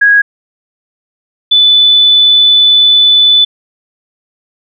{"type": "tone pair in turn", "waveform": "sine", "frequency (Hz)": [1652, 3491], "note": ["G#6", "A7"], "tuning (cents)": [-10, -14], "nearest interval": "octave + minor second", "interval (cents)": 1296, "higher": "second", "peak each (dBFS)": -3, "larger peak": "neither", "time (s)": [[0.01, 0.22], [1.51, 3.45]], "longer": "second", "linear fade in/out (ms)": 10, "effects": []}